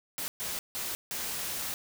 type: noise bursts at uneven times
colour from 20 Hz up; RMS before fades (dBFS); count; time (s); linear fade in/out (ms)
white; -35; 4; 0.18-0.28 / 0.4-0.59 / 0.75-0.95 / 1.11-1.74; 0
effects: none